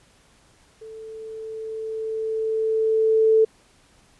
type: tone with level ramp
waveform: sine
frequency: 441.3 Hz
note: A4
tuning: 5 cents sharp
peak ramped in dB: -37 to -12 dBFS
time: 0.81-3.45 s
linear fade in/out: 10 ms
effects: pink hiss -57 dBFS RMS until 4.19 s + resampled to 24000 Hz